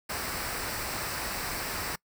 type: noise with comb filter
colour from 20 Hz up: pink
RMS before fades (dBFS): -34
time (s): 0.09-1.96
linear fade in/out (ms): 10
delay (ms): 0.3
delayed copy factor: -0.5
effects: noise-tail reverb RT60 0.1 s tail -24 dB re dry